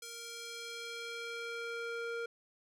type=tone with band-pass filter sweep; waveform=square; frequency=466.2 Hz; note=A#4; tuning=in tune; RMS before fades=-42 dBFS; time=0.02-2.26 s; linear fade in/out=5 ms; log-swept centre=7100 to 1100 Hz; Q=0.81; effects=none